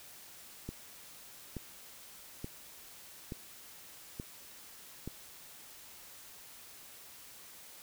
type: click train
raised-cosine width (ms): 3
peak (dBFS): -26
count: 6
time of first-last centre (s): 0.69-5.076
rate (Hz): 1.14
effects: white hiss -53 dBFS RMS until 7.82 s